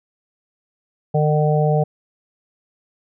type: harmonic tone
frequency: 151.3 Hz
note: D#3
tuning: 48 cents flat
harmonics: 1 / 3 / 4 / 5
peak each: -16 / -21 / -22 / -23 dBFS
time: 1.14-1.84 s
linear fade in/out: 10 ms
effects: none